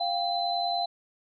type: tone cluster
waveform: sine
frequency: 699 / 789 / 4043 Hz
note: F5 / G5 / B7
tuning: +1 / +11 / +40 cents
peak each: -28 / -32 / -31 dBFS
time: 0-0.86 s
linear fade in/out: 10 ms
effects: none